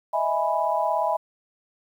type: chord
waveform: sine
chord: E major seventh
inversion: third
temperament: equal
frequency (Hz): 622.3 / 659.3 / 830.6 / 987.8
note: D#5 / E5 / G#5 / B5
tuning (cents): 0 / 0 / 0 / 0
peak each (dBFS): -28 / -26 / -26 / -26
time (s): 0.13-1.17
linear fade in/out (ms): 10
effects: 9-bit